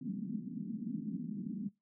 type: band-pass noise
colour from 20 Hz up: white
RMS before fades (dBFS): -40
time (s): 0.01-1.69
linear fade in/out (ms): 10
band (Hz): 170 to 250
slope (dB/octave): 48
effects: noise-tail reverb RT60 0.2 s tail -22 dB re dry